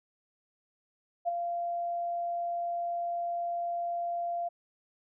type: tone with ADSR envelope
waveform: sine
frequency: 691 Hz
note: F5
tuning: 19 cents flat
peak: -24 dBFS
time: 1.25-4.49 s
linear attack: 32 ms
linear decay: 14 ms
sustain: -6 dB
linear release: 14 ms
effects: none